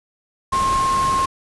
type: tone in noise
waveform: sine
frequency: 1068 Hz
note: C6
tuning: 35 cents sharp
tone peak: -16 dBFS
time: 0.52-1.26 s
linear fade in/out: 10 ms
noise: pink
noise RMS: -27 dBFS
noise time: 0.52-1.26 s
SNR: +8 dB
effects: resampled to 24000 Hz